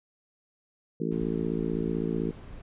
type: harmonic tone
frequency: 55.8 Hz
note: A1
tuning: 25 cents sharp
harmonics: 3 / 4 / 5 / 6 / 7 / 8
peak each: -32 / -33 / -34 / -35 / -35 / -36 dBFS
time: 1-2.31 s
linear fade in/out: 5 ms
type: noise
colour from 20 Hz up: brown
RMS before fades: -42 dBFS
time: 1.11-2.62 s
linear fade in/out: 10 ms
effects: resampled to 8000 Hz